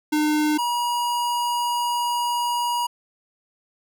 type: tone pair in turn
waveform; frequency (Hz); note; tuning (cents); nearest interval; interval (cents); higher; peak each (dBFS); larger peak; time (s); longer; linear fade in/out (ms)
square; 303 / 960.2; D#4 / B5; -46 / -49; octave + minor sixth; 1997; second; -19 / -22; first; 0.12-0.58 / 0.58-2.87; second; 10
effects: none